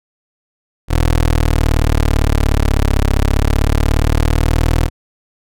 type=linear two-way sweep; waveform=20% pulse; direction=down then up; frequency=40.84 to 34.65 to 40.84 Hz; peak=-6 dBFS; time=0.88-4.9 s; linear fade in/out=50 ms; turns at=3.09 s; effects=none